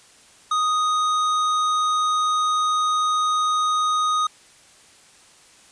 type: tone with hard clipping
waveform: sine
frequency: 1244.5 Hz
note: D#6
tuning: in tune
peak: -20 dBFS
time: 0.51-4.27 s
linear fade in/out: 5 ms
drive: 11 dB
effects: white hiss -51 dBFS RMS until 5.71 s + resampled to 22050 Hz